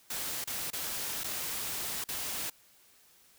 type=noise with dropouts; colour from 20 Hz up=white; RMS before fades=-36 dBFS; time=0.1-2.5 s; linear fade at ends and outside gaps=5 ms; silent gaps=0.442-0.473 / 0.704-0.731 / 1.236-1.241 / 2.041-2.086 s; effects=white hiss -62 dBFS RMS until 3.38 s